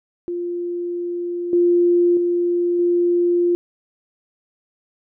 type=tone with level steps; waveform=sine; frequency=349.2 Hz; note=F4; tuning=in tune; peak=-22 / -12 / -16 / -14 dBFS; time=0.28-3.55 s; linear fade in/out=0 ms; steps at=1.53 / 2.17 / 2.79 s; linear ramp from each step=2 ms; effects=none